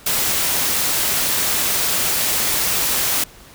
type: noise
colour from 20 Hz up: white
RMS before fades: -19 dBFS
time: 0.06-3.24 s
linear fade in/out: 5 ms
effects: pink hiss -44 dBFS RMS until 3.54 s